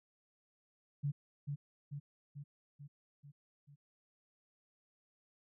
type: tone with echo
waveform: sine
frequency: 143.3 Hz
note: D3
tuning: 42 cents flat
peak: -32 dBFS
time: 1.03-1.12 s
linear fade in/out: 20 ms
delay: 440 ms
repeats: 6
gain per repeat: -4 dB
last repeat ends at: 3.76 s
effects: none